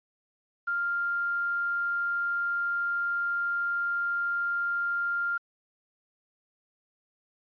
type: tone with quantisation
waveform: sine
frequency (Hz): 1396.9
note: F6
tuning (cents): 0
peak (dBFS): -26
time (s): 0.67-5.38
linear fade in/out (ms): 10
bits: 9
effects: resampled to 11025 Hz